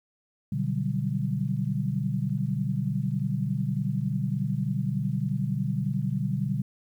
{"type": "chord", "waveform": "sine", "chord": "G major seventh", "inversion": "first", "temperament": "equal", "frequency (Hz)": [123.47, 146.83, 185, 196], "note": ["B2", "D3", "F#3", "G3"], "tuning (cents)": [0, 0, 0, 0], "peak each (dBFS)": [-30, -29, -33, -31], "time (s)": [0.52, 6.62], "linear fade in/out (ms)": 5, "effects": ["10-bit"]}